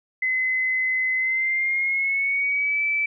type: tone with pitch glide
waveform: sine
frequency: 2038 to 2314 Hz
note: C7 to D7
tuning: -46 to -26 cents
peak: -20 dBFS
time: 0.22-3.06 s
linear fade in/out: 5 ms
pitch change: +220 cents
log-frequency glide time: 1.16-2.83 s
effects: none